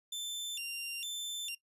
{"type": "tone with vibrato", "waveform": "sawtooth", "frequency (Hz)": 3136, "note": "G7", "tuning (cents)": 0, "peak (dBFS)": -34, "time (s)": [0.12, 1.55], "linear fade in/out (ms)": 5, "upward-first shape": "square", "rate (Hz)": 1.1, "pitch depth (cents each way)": 210, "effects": ["noise-tail reverb RT60 0.1 s tail -20 dB re dry", "resampled to 32000 Hz"]}